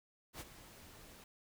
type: noise with ADSR envelope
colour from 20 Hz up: pink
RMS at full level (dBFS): -45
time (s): 0.33-1.24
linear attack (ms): 71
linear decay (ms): 35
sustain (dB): -12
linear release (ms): 3
effects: none